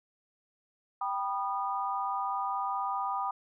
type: chord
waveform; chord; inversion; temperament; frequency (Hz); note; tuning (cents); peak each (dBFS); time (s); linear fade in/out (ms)
sine; G augmented; none; just; 784 / 980 / 1225; G5 / B5 / D#6; 0 / -14 / -27; -34; 1.01-3.31; 5
effects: none